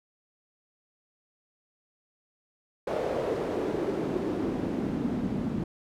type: noise with band-pass filter sweep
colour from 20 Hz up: pink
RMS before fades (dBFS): -30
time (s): 2.87-5.64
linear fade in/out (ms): 5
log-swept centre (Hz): 530 to 200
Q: 2.3
effects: none